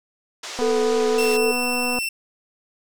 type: band-pass noise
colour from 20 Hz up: white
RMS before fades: -34 dBFS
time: 0.43-1.37 s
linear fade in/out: 5 ms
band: 360 to 6600 Hz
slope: 24 dB/octave
type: click train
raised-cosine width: 1 ms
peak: -15 dBFS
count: 346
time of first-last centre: 0.59-1.987 s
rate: 247 Hz
type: tone with vibrato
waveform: sine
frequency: 440 Hz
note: A4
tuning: in tune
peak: -18 dBFS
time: 0.61-1.52 s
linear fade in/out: 10 ms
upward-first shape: triangle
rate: 3.8 Hz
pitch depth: 36 cents each way
type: tone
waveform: sawtooth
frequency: 2690 Hz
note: E7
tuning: 34 cents sharp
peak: -20 dBFS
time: 1.18-2.09 s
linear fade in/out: 5 ms
effects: none